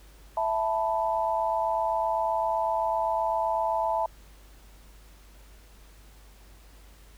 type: chord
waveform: sine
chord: E suspended fourth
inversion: none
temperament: equal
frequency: 659.3 / 880 / 987.8 Hz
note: E5 / A5 / B5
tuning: 0 / 0 / 0 cents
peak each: -28 / -27 / -31 dBFS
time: 0.37-4.06 s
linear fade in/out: 2 ms
effects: added 50 Hz sine -50 dBFS peak until 7.17 s + pink hiss -57 dBFS RMS until 7.17 s